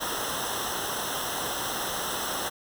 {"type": "noise with comb filter", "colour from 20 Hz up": "pink", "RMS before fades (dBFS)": -31, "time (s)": [0, 2.5], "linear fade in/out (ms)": 20, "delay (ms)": 0.43, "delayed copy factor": -0.9, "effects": []}